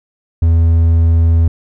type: tone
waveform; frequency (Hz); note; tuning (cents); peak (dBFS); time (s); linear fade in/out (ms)
triangle; 82.7; E2; +6; -5; 0.42-1.48; 5
effects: none